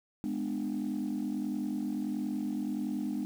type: chord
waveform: sine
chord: G# diminished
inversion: none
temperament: just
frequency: 207.7 / 249.2 / 299 Hz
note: G#3 / B3 / D4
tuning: 0 / +16 / +31 cents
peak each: -34 dBFS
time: 0.24-3.25 s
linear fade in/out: 0 ms
effects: tanh soft clip ceiling -26 dBFS + 9-bit